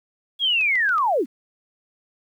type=linear sweep; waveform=sine; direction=down; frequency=3367 to 207.7 Hz; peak=-17 dBFS; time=0.39-1.26 s; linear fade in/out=50 ms
type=clicks; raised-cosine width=0.2 ms; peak=-22 dBFS; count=4; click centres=0.612 / 0.755 / 0.892 / 0.982 s
effects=9-bit